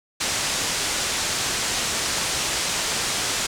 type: low-pass noise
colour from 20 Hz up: white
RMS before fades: -25 dBFS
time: 0.2-3.47 s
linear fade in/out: 10 ms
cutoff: 8200 Hz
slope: 24 dB/octave
effects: none